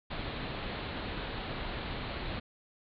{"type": "low-pass noise", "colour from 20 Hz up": "pink", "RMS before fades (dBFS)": -38, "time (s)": [0.1, 2.4], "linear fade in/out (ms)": 10, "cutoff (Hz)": 4300, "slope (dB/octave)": 96, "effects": []}